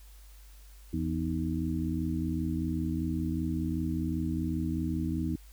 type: harmonic tone with a mistuned harmonic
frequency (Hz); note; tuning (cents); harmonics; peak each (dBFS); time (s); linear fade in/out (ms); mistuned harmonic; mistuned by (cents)
82.8; E2; +8; 1 / 2 / 3 / 4; -34 / -34 / -34 / -34; 0.93-5.36; 5; 4; -95
effects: added 50 Hz sine -49 dBFS peak until 5.52 s + white hiss -60 dBFS RMS until 5.52 s